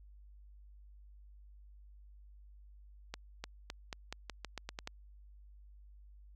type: accelerating click train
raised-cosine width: 0.2 ms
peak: -23 dBFS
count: 11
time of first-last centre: 3.14-4.874 s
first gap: 300 ms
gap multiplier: 0.87
effects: added 50 Hz sine -54 dBFS peak until 6.35 s